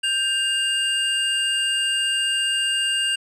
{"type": "tone pair together", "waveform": "square", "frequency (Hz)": [1578.7, 2813], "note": ["G6", "F7"], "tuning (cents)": [12, 12], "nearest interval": "minor seventh", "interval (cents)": 1000, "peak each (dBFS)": [-28, -21], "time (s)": [0.03, 3.16], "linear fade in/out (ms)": 10, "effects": ["resampled to 24000 Hz"]}